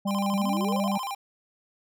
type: harmonic tone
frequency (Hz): 198.7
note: G3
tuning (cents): +24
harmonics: 1 / 3 / 4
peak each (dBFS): -25 / -35 / -37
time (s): 0.05-0.98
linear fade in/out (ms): 10
type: tone with vibrato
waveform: square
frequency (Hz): 908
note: A#5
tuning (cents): -46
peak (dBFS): -31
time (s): 0.07-1.15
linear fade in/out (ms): 10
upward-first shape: square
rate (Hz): 13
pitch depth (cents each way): 230
type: exponential sweep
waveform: sine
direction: up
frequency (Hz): 174.61 to 923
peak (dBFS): -32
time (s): 0.33-0.98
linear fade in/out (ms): 5
effects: none